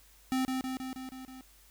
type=tone with echo; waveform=square; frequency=260.1 Hz; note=C4; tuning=10 cents flat; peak=-28 dBFS; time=0.32-0.45 s; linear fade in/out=0 ms; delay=160 ms; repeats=6; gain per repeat=-3 dB; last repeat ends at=1.41 s; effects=added 50 Hz sine -61 dBFS peak until 1.7 s + white hiss -61 dBFS RMS until 1.7 s